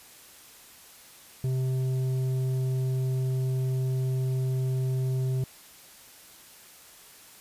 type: tone with tanh clipping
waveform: triangle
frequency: 130 Hz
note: C3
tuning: 11 cents flat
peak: -26 dBFS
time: 1.44-5.44 s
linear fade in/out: 2 ms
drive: 12 dB
effects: white hiss -51 dBFS RMS until 7.4 s + resampled to 32000 Hz